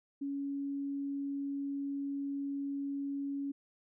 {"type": "tone", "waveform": "sine", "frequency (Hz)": 279.6, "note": "C#4", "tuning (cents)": 15, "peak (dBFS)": -34, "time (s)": [0.21, 3.52], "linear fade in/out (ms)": 10, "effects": []}